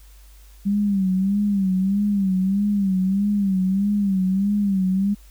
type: tone with vibrato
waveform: sine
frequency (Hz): 196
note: G3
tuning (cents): 0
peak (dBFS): -17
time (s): 0.65-5.15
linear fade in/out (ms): 20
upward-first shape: sine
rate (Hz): 1.6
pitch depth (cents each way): 90
effects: added 50 Hz sine -44 dBFS peak until 5.3 s + white hiss -55 dBFS RMS until 5.3 s